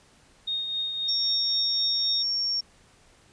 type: tone with tremolo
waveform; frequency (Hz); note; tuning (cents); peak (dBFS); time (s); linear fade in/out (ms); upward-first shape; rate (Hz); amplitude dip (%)
sine; 3706; A#7; -11; -25; 0.47-2.23; 10; triangle; 3.8; 45
type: tone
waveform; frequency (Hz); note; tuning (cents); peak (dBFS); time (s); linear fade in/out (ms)
sine; 5510; F8; -24; -24; 1.08-2.61; 10
effects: pink hiss -58 dBFS RMS until 3.32 s + resampled to 22050 Hz